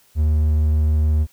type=tone; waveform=triangle; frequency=76.6 Hz; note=D#2; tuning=27 cents flat; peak=-12 dBFS; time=0.15-1.27 s; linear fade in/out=50 ms; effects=white hiss -56 dBFS RMS until 1.32 s